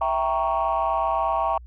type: chord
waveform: sine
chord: E diminished seventh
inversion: none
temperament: equal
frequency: 659.3 / 784 / 932.3 / 1108.7 Hz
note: E5 / G5 / Bb5 / Db6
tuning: 0 / 0 / 0 / 0 cents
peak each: -25 dBFS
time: 0.01-1.58 s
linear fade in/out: 5 ms
effects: tanh soft clip ceiling -14 dBFS + added 60 Hz sine -40 dBFS peak until 1.66 s